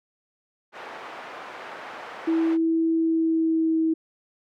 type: band-pass noise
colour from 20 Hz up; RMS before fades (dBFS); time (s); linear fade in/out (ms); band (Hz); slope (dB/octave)
pink; -39; 0.72-2.58; 50; 600 to 1800; 12
type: tone with pitch glide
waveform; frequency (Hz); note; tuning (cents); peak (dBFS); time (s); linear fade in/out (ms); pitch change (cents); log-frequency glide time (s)
sine; 326.6 to 321.7; E4 to E4; -16 to -42; -19; 2.27-3.94; 10; -26; 2.93-3.83
effects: none